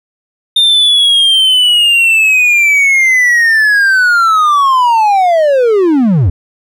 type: linear sweep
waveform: triangle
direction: down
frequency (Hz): 3638 to 75.1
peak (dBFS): -4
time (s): 0.56-6.3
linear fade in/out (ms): 5
effects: none